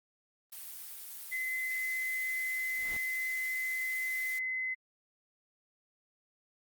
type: noise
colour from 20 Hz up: blue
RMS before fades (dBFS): -45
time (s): 0.52-4.39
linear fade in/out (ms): 5
type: tone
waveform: sine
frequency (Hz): 2041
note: C7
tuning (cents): -44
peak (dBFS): -32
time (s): 1.31-4.75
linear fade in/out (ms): 20
type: noise with exponential growth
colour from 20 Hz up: pink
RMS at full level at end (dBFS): -44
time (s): 2.56-2.97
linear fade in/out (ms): 5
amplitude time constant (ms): 89
effects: Opus 32 kbps